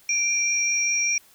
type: tone pair together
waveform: sine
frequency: 2371 / 5683 Hz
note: D7 / F8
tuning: +16 / +29 cents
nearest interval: octave + minor third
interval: 1513 cents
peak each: -23 dBFS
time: 0.09-1.18 s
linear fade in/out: 2 ms
effects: white hiss -55 dBFS RMS until 1.34 s